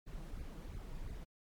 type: noise with flanger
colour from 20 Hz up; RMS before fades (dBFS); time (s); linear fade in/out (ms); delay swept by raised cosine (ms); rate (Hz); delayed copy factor
brown; -45; 0.06-1.25; 20; 0.45 to 6.35; 2.9; +0.8
effects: MP3 96 kbps